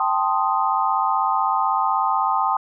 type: chord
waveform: sine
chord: A half-diminished seventh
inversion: third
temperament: equal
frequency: 784 / 880 / 1046.5 / 1244.5 Hz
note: G5 / A5 / C6 / Eb6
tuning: 0 / 0 / 0 / 0 cents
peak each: -23 dBFS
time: 0-2.57 s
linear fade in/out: 2 ms
effects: none